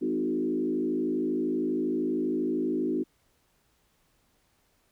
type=tone with frequency modulation; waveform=sine; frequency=311.1 Hz; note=D#4; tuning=in tune; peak=-25 dBFS; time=0.01-3.04 s; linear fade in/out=20 ms; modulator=52.7 Hz; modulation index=1.4; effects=pink hiss -69 dBFS RMS until 4.91 s